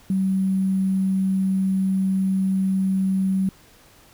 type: tone with sample-and-hold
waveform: sine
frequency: 190.8 Hz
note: G3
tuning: 47 cents flat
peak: -18 dBFS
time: 0.1-3.49 s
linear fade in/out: 2 ms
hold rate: 11025 Hz
effects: pink hiss -52 dBFS RMS until 4.13 s